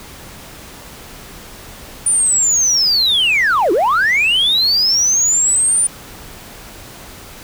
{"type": "linear two-way sweep", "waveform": "sine", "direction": "down then up", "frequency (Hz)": [9390, 318.3, 9390], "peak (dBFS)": -9, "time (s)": [2.06, 5.87], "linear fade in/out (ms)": 5, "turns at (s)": 3.72, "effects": ["tanh soft clip ceiling -9 dBFS", "pink hiss -36 dBFS RMS until 7.43 s"]}